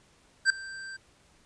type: tone with ADSR envelope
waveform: square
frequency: 1568 Hz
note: G6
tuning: in tune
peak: -17 dBFS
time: 0.45-0.97 s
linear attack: 50 ms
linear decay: 3 ms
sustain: -22 dB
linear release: 11 ms
effects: pink hiss -62 dBFS RMS until 1.45 s + resampled to 22050 Hz